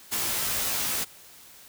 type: noise with comb filter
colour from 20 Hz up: white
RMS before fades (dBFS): -28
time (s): 0.11-1.05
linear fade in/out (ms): 20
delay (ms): 16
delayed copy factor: -0.95
effects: white hiss -50 dBFS RMS until 1.68 s